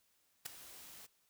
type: noise with ADSR envelope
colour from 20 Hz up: white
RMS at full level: -38 dBFS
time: 0.45-1.07 s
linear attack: 13 ms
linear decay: 3 ms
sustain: -16 dB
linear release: 17 ms
effects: white hiss -75 dBFS RMS until 1.29 s